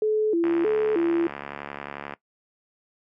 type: tone with vibrato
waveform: sine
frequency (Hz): 381.1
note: G4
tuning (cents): -49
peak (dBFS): -19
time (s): 0.02-1.27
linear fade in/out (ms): 2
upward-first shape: square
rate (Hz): 1.6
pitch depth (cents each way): 210
type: click train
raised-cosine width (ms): 0.5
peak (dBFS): -18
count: 122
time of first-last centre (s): 0.44-2.137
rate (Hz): 71.3
effects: noise-tail reverb RT60 0.1 s tail -19 dB re dry + high-pass 150 Hz 12 dB/octave